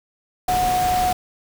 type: tone in noise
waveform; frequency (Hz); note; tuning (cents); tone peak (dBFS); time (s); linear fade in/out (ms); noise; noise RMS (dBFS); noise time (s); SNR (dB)
sine; 731; F#5; -21; -17; 0.48-1.13; 5; pink; -27; 0.48-1.13; +7
effects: none